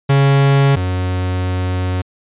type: tone pair in turn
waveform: 45% pulse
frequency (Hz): 138.59 / 91.57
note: C#3 / F#2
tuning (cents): 0 / -17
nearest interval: perfect fifth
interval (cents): 717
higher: first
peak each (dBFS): -9 / -16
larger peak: first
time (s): 0.09-0.76 / 0.76-2.02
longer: second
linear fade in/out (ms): 10
effects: resampled to 8000 Hz